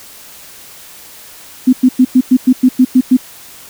sine tone bursts, 254.8 Hz, C4, 46 cents flat, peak -3 dBFS, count 10, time 1.67-3.17 s, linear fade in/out 10 ms, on 60 ms, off 100 ms, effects white hiss -36 dBFS RMS until 3.69 s

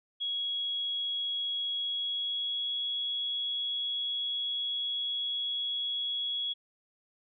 sine tone with pitch glide, 3325 to 3344 Hz, G#7 to G#7, +1 to +11 cents, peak -30 dBFS, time 0.2-6.54 s, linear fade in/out 20 ms, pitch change +10 cents, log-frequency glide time 1.78-2.78 s, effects none

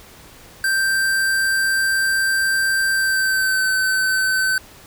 square tone with pitch glide, 1568 to 1530.4 Hz, G6 to G6, 0 to -42 cents, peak -17 dBFS, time 0.64-4.58 s, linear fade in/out 2 ms, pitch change -42 cents, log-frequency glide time 2.92-3.67 s, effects pink hiss -44 dBFS RMS until 4.86 s

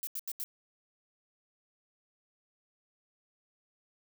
violet noise bursts, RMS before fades -37 dBFS, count 4, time 0.03-0.44 s, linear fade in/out 0 ms, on 41 ms, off 82 ms, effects none

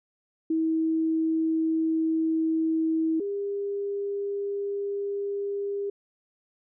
sine tone pair in turn, 321.6 / 402.1 Hz, E4 / G4, -43 / +44 cents, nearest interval major third, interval 387 cents, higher second, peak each -22 / -27 dBFS, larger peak first, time 0.5-3.2 / 3.2-5.9 s, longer neither, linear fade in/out 5 ms, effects none

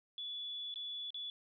sine tone with dropouts, 3432 Hz, A7, 44 cents flat, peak -40 dBFS, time 0.18-1.3 s, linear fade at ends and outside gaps 1 ms, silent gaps 0.741-0.758 / 1.105-1.144 s, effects none

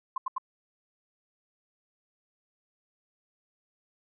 sine tone bursts, 1046.5 Hz, C6, in tune, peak -27 dBFS, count 3, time 0.16-0.382 s, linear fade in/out 5 ms, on 20 ms, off 81 ms, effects none

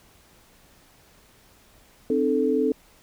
sine chord, A diminished, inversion first, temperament equal with one note detuned, 261.6 / 304.2 / 440 Hz, C4 / Eb4 / A4, 0 / -39 / 0 cents, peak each -24 / -26 / -22 dBFS, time 2.1-2.72 s, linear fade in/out 2 ms, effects pink hiss -56 dBFS RMS until 3.02 s

